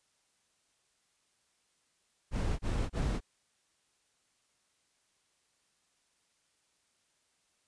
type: noise bursts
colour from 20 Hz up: brown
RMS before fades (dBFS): -31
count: 3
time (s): 2.31-3.206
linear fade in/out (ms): 50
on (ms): 280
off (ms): 28
effects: white hiss -74 dBFS RMS until 7.67 s + resampled to 22050 Hz